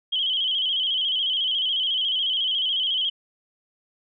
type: tone with vibrato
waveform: sine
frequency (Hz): 3136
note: G7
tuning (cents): 0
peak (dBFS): -21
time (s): 0.12-3.1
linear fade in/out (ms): 10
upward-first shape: square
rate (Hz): 14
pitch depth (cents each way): 58
effects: none